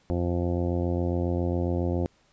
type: harmonic tone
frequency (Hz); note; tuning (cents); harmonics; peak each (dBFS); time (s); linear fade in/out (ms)
87.31; F2; 0; 1 / 2 / 3 / 4 / 5 / 6 / 7 / 8 / 9 / 10; -27 / -32 / -32 / -31 / -41 / -34 / -42 / -40 / -47 / -49; 0.1-2.06; 0
effects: pink hiss -64 dBFS RMS until 2.32 s + resampled to 16000 Hz